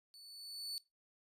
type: tone with level ramp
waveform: 40% pulse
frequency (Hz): 4473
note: C#8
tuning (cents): +15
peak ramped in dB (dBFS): -54 to -37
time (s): 0.14-0.78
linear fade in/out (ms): 0
effects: noise-tail reverb RT60 0.2 s tail -20 dB re dry + resampled to 32000 Hz